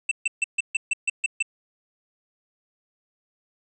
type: tone bursts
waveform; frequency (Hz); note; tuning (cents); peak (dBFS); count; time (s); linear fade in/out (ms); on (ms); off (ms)
square; 2671; E7; +22; -20; 9; 0.09-1.426; 5; 24; 140
effects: resampled to 22050 Hz